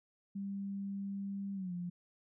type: tone with pitch glide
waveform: sine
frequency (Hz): 197.9 to 176.31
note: G3 to F3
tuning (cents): +17 to +17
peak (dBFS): -37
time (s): 0.35-1.9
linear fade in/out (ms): 10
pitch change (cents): -200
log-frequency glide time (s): 1.54-1.73
effects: none